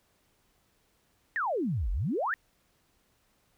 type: exponential two-way sweep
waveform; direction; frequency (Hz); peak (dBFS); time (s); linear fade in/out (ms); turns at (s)
sine; down then up; 1915 to 41.2 to 1915; -27; 1.36-2.34; 0; 1.91
effects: pink hiss -70 dBFS RMS until 3.57 s